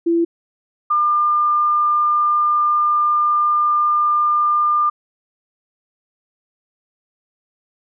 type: tone pair in turn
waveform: sine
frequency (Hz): 337 / 1200.9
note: E4 / D6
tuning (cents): +38 / +38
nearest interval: octave + minor seventh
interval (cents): 2200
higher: second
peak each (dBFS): -13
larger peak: neither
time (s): 0.06-0.25 / 0.9-4.9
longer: second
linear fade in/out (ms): 10
effects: none